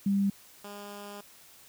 sine / 10% pulse tone pair in turn, 198.4 / 203.9 Hz, G3 / G#3, +21 / -32 cents, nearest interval unison, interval 47 cents, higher second, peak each -23 / -33 dBFS, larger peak first, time 0.06-0.3 / 0.64-1.21 s, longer second, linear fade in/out 5 ms, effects white hiss -55 dBFS RMS until 1.68 s

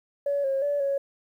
sine tone with pitch steps, 567 / 541 / 576 / 555 Hz, C#5 / C#5 / D5 / C#5, +39 / -42 / -34 / +2 cents, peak -22 dBFS, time 0.26-0.98 s, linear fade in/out 5 ms, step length 180 ms, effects tanh soft clip ceiling -18 dBFS + 10-bit

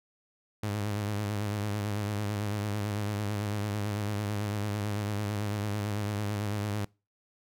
sawtooth tone with vibrato, 103.7 Hz, G#2, 2 cents flat, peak -26 dBFS, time 0.63-6.85 s, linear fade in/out 5 ms, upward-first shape sine, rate 9 Hz, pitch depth 53 cents each way, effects noise-tail reverb RT60 0.3 s tail -25 dB re dry

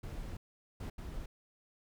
brown noise bursts at uneven times, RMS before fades -42 dBFS, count 3, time 0.03-0.37 / 0.8-0.9 / 0.98-1.26 s, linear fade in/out 5 ms, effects none

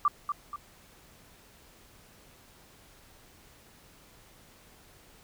sine tone with echo, 1174.7 Hz, D6, in tune, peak -20 dBFS, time 0.05-0.08 s, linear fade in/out 2 ms, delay 240 ms, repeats 2, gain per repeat -7 dB, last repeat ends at 0.56 s, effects pink hiss -57 dBFS RMS until 5.23 s

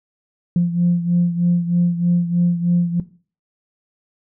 sine beating tone pair, 173.3 / 176.5 Hz, F3 / F3, -13 / +19 cents, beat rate 3.2 Hz, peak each -15 / -19 dBFS, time 0.56-3 s, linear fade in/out 2 ms, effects noise-tail reverb RT60 0.4 s tail -17 dB re dry + tanh soft clip ceiling -8 dBFS

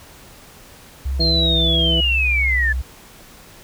sine tone with pitch glide, 67 to 64.16 Hz, C2 to C2, +42 to -33 cents, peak -19 dBFS, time 1.05-2.82 s, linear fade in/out 10 ms, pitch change -75 cents, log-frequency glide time 1.81-1.9 s
harmonic tone, 164.81 Hz, E3, in tune, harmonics 1 / 2 / 3 / 4, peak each -23 / -26 / -28 / -29 dBFS, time 1.19-2.01 s, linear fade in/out 10 ms
sine linear sweep, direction down, 4252 to 1709 Hz, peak -16 dBFS, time 1.2-2.73 s, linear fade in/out 10 ms
effects pink hiss -44 dBFS RMS until 3.63 s

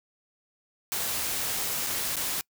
white noise with dropouts, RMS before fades -30 dBFS, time 0.92-2.41 s, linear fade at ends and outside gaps 0 ms, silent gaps 1.865-1.869 / 2.158-2.167 s, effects noise-tail reverb RT60 0.1 s tail -26 dB re dry

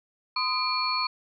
sine tone cluster, 1026 / 1245 / 2383 / 4368 Hz, C6 / D#6 / D7 / C#8, -34 / +1 / +25 / -26 cents, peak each -29 / -32 / -32 / -28 dBFS, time 0.36-1.07 s, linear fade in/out 5 ms, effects none

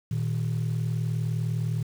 sine tone pair together, 116.54 / 156.33 Hz, A#2 / D#3, 0 / +9 cents, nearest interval perfect fourth, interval 509 cents, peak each -25 / -27 dBFS, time 0.11-1.83 s, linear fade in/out 5 ms, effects tanh soft clip ceiling -21 dBFS + 8-bit

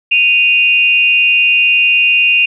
sine tone pair together, 2489 / 2780 Hz, D#7 / F7, 0 / -9 cents, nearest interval major second, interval 191 cents, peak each -10 dBFS, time 0.11-2.46 s, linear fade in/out 10 ms, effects none

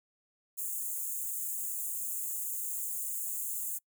white high-pass noise, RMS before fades -36 dBFS, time 0.57-3.79 s, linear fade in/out 20 ms, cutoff 6700 Hz, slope 96 dB/octave, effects noise-tail reverb RT60 0.1 s tail -25 dB re dry

